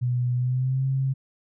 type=tone with pitch glide; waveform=sine; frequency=123.47 to 133.87 Hz; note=B2 to C3; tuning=0 to +40 cents; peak=-21 dBFS; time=0.01-1.14 s; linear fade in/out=20 ms; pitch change=+140 cents; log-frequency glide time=0.35-0.85 s; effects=none